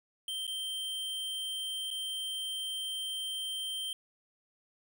square tone with dropouts, 3136 Hz, G7, in tune, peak -35 dBFS, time 0.28-3.93 s, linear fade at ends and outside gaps 2 ms, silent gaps 0.468-0.477 / 1.905-1.911 s, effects none

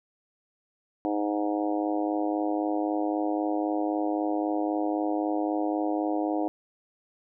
harmonic tone, 103.83 Hz, G#2, in tune, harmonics 3 / 4 / 5 / 6 / 7 / 8 / 9, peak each -27 / -37 / -34 / -36 / -32 / -39 / -42 dBFS, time 1.05-6.48 s, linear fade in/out 0 ms, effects none

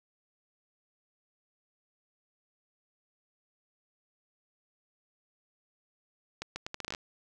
accelerating click train, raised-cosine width 0.2 ms, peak -19 dBFS, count 11, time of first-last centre 6.42-6.948 s, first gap 140 ms, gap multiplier 0.75, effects none

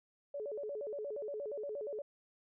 sine tone with vibrato, 493.9 Hz, B4, in tune, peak -38 dBFS, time 0.34-2.02 s, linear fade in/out 5 ms, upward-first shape square, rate 8.5 Hz, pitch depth 250 cents each way, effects none

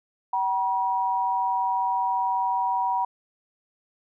sine tone pair together, 763.5 / 962 Hz, G5 / B5, -46 / -46 cents, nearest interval major third, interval 400 cents, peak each -27 / -23 dBFS, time 0.33-3.05 s, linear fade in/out 5 ms, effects none

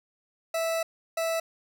40% pulse tone bursts at uneven times, 657 Hz, E5, 6 cents flat, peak -25 dBFS, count 2, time 0.54-0.83 / 1.17-1.4 s, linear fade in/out 5 ms, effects none

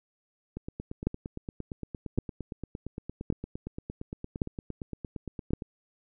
two click trains, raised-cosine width 3 ms, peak -23 / -12 dBFS, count 45 / 5, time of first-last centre 0.57-5.622 / 1.07-5.534 s, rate 8.71 / 0.896 Hz, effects none

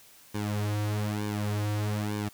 sawtooth tone with flanger, 104.6 Hz, G#2, 13 cents sharp, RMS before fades -30 dBFS, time 0.34-2.29 s, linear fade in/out 10 ms, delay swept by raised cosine 1.5 to 4.7 ms, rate 1.1 Hz, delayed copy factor -1, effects white hiss -55 dBFS RMS until 2.33 s

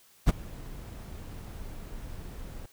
brown noise with ADSR envelope, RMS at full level -18 dBFS, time 0.26-2.66 s, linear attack 31 ms, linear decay 22 ms, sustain -23 dB, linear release 5 ms, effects white hiss -60 dBFS RMS until 2.72 s

